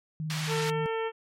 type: tone with vibrato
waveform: sine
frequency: 155.8 Hz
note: D#3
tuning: 3 cents sharp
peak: -30 dBFS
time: 0.2-0.86 s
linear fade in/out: 0 ms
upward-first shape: triangle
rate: 20 Hz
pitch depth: 53 cents each way
type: band-pass noise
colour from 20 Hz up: white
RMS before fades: -36 dBFS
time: 0.3-0.7 s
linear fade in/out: 0 ms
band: 930 to 4300 Hz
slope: 12 dB/octave
type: harmonic tone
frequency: 449.4 Hz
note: A4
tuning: 37 cents sharp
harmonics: 1 / 2 / 3 / 4 / 5 / 6 / 7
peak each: -29 / -35 / -39 / -41 / -43 / -45 / -46 dBFS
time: 0.47-1.12 s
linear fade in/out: 50 ms
effects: MP3 64 kbps